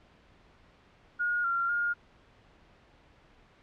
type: tone with pitch steps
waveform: sine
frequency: 1435 / 1379 / 1419 Hz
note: F6 / F6 / F6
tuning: +47 / -22 / +27 cents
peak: -26 dBFS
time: 1.19-1.94 s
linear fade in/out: 20 ms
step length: 250 ms
effects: pink hiss -60 dBFS RMS until 3.62 s + low-pass 3000 Hz 12 dB/octave